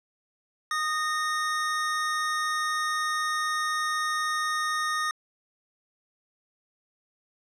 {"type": "tone pair together", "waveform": "square", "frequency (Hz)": [1237, 1842.2], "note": ["D#6", "A#6"], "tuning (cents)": [-10, -21], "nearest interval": "perfect fifth", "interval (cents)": 689, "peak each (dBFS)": [-28, -31], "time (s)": [0.71, 5.11], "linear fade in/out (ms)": 2, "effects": ["low-pass 9000 Hz 12 dB/octave"]}